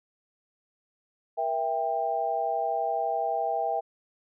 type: chord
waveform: sine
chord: E diminished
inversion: second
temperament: just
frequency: 474.7 / 659.3 / 791.1 Hz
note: Bb4 / E5 / G5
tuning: +31 / 0 / +16 cents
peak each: -34 / -29 / -28 dBFS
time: 1.37-3.81 s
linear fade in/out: 20 ms
effects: none